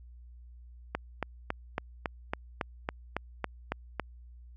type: click train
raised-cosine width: 0.5 ms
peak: -15 dBFS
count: 12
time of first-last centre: 0.95-3.997 s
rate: 3.61 Hz
effects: added 60 Hz sine -48 dBFS peak until 4.56 s